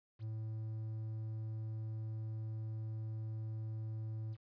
triangle tone with quantisation, 110 Hz, A2, in tune, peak -37 dBFS, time 0.19-4.37 s, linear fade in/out 50 ms, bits 11, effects resampled to 11025 Hz

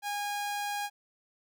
sawtooth tone, 819 Hz, G#5, 24 cents flat, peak -28 dBFS, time 0.02-0.9 s, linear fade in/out 50 ms, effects none

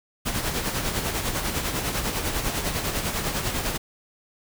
pink noise with tremolo, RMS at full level -25 dBFS, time 0.25-3.78 s, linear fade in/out 20 ms, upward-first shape sine, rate 10 Hz, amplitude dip 50%, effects none

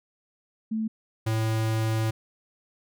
sine / square tone pair in turn, 220 / 110.96 Hz, A3 / A2, 0 / +15 cents, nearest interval octave, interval 1185 cents, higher first, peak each -25 / -24 dBFS, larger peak second, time 0.71-0.88 / 1.26-2.11 s, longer second, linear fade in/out 10 ms, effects none

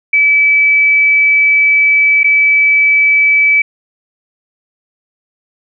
sine tone with dropouts, 2300 Hz, D7, 37 cents flat, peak -6 dBFS, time 0.13-3.62 s, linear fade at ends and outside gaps 5 ms, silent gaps 2.233-2.242 s, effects none

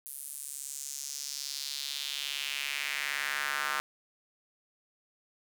square tone with high-pass filter sweep, 70.6 Hz, C#2, 32 cents sharp, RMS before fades -36 dBFS, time 0.06-3.8 s, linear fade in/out 0 ms, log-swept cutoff 11000 to 1300 Hz, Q 2.5, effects none

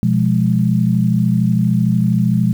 sine chord, F diminished, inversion second, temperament equal, 123.47 / 174.61 / 207.7 Hz, Cb3 / F3 / Ab3, 0 / 0 / 0 cents, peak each -16 dBFS, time 0.03-2.53 s, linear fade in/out 0 ms, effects 7-bit

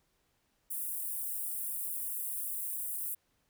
white high-pass noise, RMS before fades -37 dBFS, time 0.7-3.15 s, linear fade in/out 10 ms, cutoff 8900 Hz, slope 48 dB/octave, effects pink hiss -75 dBFS RMS until 3.49 s

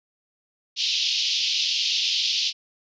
pink band-pass noise, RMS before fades -24 dBFS, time 0.76-2.53 s, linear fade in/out 50 ms, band 2800 to 5500 Hz, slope 48 dB/octave, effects resampled to 16000 Hz

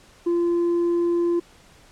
sine tone with tanh clipping, 344.2 Hz, F4, 25 cents flat, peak -19 dBFS, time 0.26-1.4 s, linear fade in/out 10 ms, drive 2 dB, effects pink hiss -52 dBFS RMS until 1.91 s + low-pass 9000 Hz 12 dB/octave

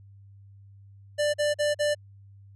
square tone bursts, 591 Hz, D5, 11 cents sharp, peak -23 dBFS, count 4, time 1.18-1.949 s, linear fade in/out 20 ms, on 160 ms, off 43 ms, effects added 99 Hz sine -48 dBFS peak until 2.55 s + resampled to 24000 Hz

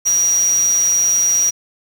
sine tone in noise, 5760 Hz, F#8, 47 cents flat, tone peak -12 dBFS, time 0.05-1.51 s, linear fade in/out 20 ms, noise white, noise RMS -29 dBFS, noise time 0.05-1.51 s, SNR +14 dB, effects none

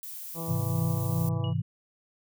violet noise, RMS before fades -40 dBFS, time 0.03-1.29 s, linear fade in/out 0 ms
harmonic tone, 164.81 Hz, E3, in tune, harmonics 1 / 2 / 3 / 4 / 5 / 6 / 7, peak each -35 / -42 / -40 / -45 / -46 / -46 / -47 dBFS, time 0.34-1.54 s, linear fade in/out 50 ms
sine chord, Ab augmented, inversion none, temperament just, 103.83 / 129.78 / 162.23 Hz, Ab2 / C3 / E3, 0 / -14 / -27 cents, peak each -30 dBFS, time 0.48-1.62 s, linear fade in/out 10 ms
sine tone with exponential decay, 2899 Hz, F#7, 36 cents flat, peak -36 dBFS, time 1.44-1.62 s, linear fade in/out 2 ms, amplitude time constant 38 ms
effects none

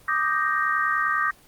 sine chord, Eb major seventh, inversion third, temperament equal, 1174.7 / 1244.5 / 1568 / 1864.7 Hz, D6 / Eb6 / G6 / Bb6, 0 / 0 / 0 / 0 cents, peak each -26 dBFS, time 0.08-1.31 s, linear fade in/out 5 ms, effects pink hiss -53 dBFS RMS until 1.47 s + Opus 24 kbps

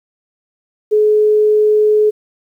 sine tone, 425.1 Hz, G#4, 40 cents sharp, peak -8 dBFS, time 0.91-2.11 s, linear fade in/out 20 ms, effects 8-bit

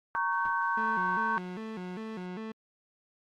sine chord, G diminished, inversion first, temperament equal with one note detuned, 932.3 / 1108.7 / 1534.8 Hz, Bb5 / Db6 / G6, 0 / 0 / -37 cents, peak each -31 dBFS, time 0.15-1.38 s, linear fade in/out 0 ms
blue noise, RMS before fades -50 dBFS, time 0.32-2.26 s, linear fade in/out 0 ms
pink noise with exponential decay, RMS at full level -43 dBFS, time 0.45-0.6 s, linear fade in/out 1 ms, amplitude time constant 31 ms
30% pulse tone with vibrato, 200 Hz, G3, 35 cents sharp, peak -34 dBFS, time 0.77-2.52 s, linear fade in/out 5 ms, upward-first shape square, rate 2.5 Hz, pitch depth 170 cents each way
effects low-pass 3000 Hz 12 dB/octave + Opus 48 kbps

